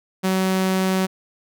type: tone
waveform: sawtooth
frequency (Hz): 188.4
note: F#3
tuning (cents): +32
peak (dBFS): -14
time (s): 0.23-1.07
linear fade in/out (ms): 20
effects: none